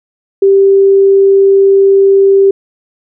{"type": "tone", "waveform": "sine", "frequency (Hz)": 392, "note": "G4", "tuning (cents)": 0, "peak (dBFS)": -3, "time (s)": [0.42, 2.51], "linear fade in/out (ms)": 5, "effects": []}